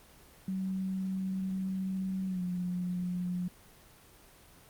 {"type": "tone with pitch glide", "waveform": "sine", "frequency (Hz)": [189.4, 179.08], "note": ["F#3", "F3"], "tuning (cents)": [41, 44], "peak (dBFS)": -31, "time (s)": [0.48, 3.48], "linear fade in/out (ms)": 2, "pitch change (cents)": -97, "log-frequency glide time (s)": [2.26, 2.44], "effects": ["pink hiss -57 dBFS RMS until 4.69 s", "Opus 24 kbps"]}